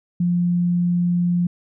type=tone; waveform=sine; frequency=175.3 Hz; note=F3; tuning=7 cents sharp; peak=-16 dBFS; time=0.2-1.47 s; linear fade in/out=5 ms; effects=none